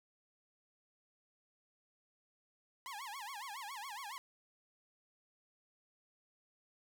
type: tone with vibrato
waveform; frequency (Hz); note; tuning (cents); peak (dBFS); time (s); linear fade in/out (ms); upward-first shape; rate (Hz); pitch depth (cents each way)
sawtooth; 950; A#5; +33; -40; 2.86-4.18; 0; sine; 7.2; 290
effects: none